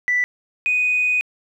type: tone pair in turn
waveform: sine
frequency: 1975.5 / 2489 Hz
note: B6 / D#7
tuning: 0 / 0 cents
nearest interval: major third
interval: 400 cents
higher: second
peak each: -15 dBFS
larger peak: neither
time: 0.08-0.24 / 0.66-1.21 s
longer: second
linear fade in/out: 0 ms
effects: tanh soft clip ceiling -11 dBFS + 9-bit